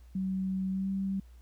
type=tone with pitch glide; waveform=sine; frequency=189.3 to 193.61 Hz; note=F#3 to G3; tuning=+40 to -21 cents; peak=-29 dBFS; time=0.15-1.2 s; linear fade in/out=5 ms; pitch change=+39 cents; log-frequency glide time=0.71-0.89 s; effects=added 60 Hz sine -50 dBFS peak until 1.41 s + pink hiss -68 dBFS RMS until 1.41 s